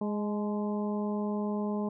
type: harmonic tone with a mistuned harmonic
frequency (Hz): 207.7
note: G#3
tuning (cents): 0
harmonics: 1 / 2 / 3 / 4 / 5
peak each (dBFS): -30 / -36 / -40 / -42 / -44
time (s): 0.01-1.89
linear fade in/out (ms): 5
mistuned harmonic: 4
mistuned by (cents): +41
effects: none